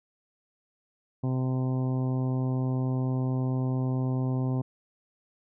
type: harmonic tone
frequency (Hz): 129.2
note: C3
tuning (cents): -21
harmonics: 1 / 2 / 3 / 4 / 5 / 6 / 7 / 8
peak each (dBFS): -26 / -31 / -39 / -43 / -44 / -46 / -47 / -49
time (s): 1.23-4.62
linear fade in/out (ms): 10
effects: none